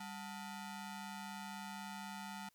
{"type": "ring-modulated tone", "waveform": "sawtooth", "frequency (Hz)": 540, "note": "C#5", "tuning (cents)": -45, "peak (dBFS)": -38, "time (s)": [0, 2.49], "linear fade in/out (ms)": 5, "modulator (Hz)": 342, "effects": ["white hiss -75 dBFS RMS until 2.54 s"]}